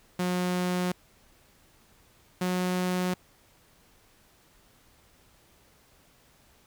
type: tone pair in turn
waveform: sawtooth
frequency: 180 / 181.78 Hz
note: F#3 / F#3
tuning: -47 / -30 cents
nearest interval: unison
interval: 17 cents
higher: second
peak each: -22 dBFS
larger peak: neither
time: 0.19-0.92 / 2.41-3.14 s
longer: neither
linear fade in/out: 5 ms
effects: pink hiss -61 dBFS RMS until 6.66 s